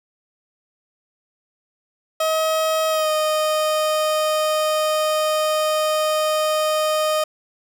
30% pulse tone with pitch glide, 635 to 618 Hz, D#5 to D#5, +35 to -12 cents, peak -15 dBFS, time 2.2-7.24 s, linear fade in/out 5 ms, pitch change -47 cents, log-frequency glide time 2.89-3.1 s, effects none

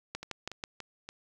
two click trains, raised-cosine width 0.2 ms, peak -24 / -18 dBFS, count 4 / 4, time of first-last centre 0.23-1.09 / 0.15-0.639 s, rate 3.49 / 6.14 Hz, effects 9-bit

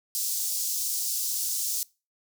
pink high-pass noise, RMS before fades -29 dBFS, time 0.15-1.83 s, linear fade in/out 0 ms, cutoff 5300 Hz, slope 24 dB/octave, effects noise-tail reverb RT60 0.3 s tail -23 dB re dry

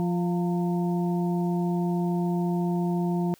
harmonic tone with a mistuned harmonic, 174.61 Hz, F3, in tune, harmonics 1 / 2 / 4 / 5, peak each -24 / -30 / -36 / -38 dBFS, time 0-3.34 s, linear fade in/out 0 ms, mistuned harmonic 5, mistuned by +66 cents, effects white hiss -58 dBFS RMS until 3.39 s

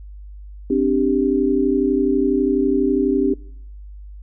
sine chord, C suspended second, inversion none, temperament equal, 261.6 / 293.7 / 392 Hz, C4 / D4 / G4, 0 / 0 / 0 cents, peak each -19 dBFS, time 0.7-3.34 s, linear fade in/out 5 ms, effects noise-tail reverb RT60 0.7 s tail -24 dB re dry + added 50 Hz sine -34 dBFS peak until 4.22 s

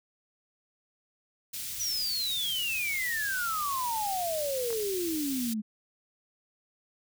white band-stop noise, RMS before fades -37 dBFS, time 1.53-5.54 s, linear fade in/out 10 ms, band 160 to 2900 Hz, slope 12 dB/octave
sine exponential sweep, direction down, 5990 to 207.7 Hz, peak -29 dBFS, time 1.79-5.62 s, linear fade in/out 20 ms
clicks, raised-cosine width 0.5 ms, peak -28 dBFS, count 2, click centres 4.705 / 4.729 s
effects none

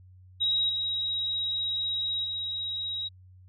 sine tone with level steps, 3821 Hz, A#7, 42 cents sharp, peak -23 / -27 / -30 dBFS, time 0.4-3.09 s, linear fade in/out 20 ms, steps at 0.69 / 2.24 s, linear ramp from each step 5 ms, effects added 92 Hz sine -50 dBFS peak until 3.48 s

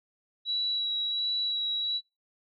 sine tone with vibrato, 3904 Hz, B7, 21 cents flat, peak -27 dBFS, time 0.45-2.01 s, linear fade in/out 50 ms, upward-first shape sine, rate 1.4 Hz, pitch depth 12 cents each way, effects noise-tail reverb RT60 0.2 s tail -18 dB re dry

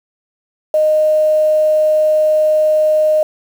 sine tone with quantisation, 617 Hz, D#5, 15 cents flat, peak -9 dBFS, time 0.74-3.23 s, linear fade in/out 2 ms, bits 6, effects none

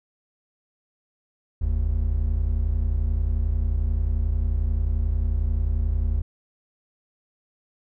triangle tone pair together, 45.04 / 76.3 Hz, F#1 / D#2, -46 / -33 cents, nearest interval major sixth, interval 913 cents, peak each -21 dBFS, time 1.61-6.22 s, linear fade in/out 10 ms, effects none

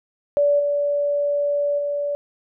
sine tone with level steps, 577 Hz, D5, 31 cents flat, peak -14 / -18 / -21 dBFS, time 0.37-2.15 s, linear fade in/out 0 ms, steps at 0.59 / 1.78 s, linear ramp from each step 10 ms, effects none

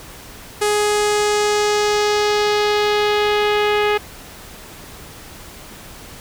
sawtooth tone with low-pass filter sweep, 417.4 Hz, G#4, 9 cents sharp, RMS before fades -17 dBFS, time 0.61-3.98 s, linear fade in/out 10 ms, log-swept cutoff 9800 to 2700 Hz, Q 1.6, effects pink hiss -38 dBFS RMS until 6.2 s

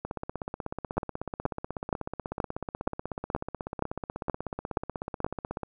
two click trains, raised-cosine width 1 ms, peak -11 / -19 dBFS, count 10 / 92, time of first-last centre 0.98-5.245 / 0.05-5.633 s, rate 2.11 / 16.3 Hz, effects none

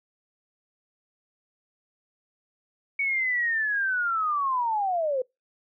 sine linear sweep, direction down, 2247 to 493.9 Hz, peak -23 dBFS, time 2.99-5.22 s, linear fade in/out 5 ms, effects noise-tail reverb RT60 0.2 s tail -25 dB re dry

